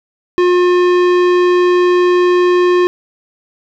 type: tone with tanh clipping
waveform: sine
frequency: 357.5 Hz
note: F4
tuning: 41 cents sharp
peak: -10 dBFS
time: 0.38-2.87 s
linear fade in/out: 0 ms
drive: 17 dB
effects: none